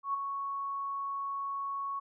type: tone with ADSR envelope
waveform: sine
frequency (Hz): 1108.7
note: C#6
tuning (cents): 0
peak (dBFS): -27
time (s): 0.03-2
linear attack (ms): 110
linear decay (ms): 11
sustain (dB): -6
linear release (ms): 14
effects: none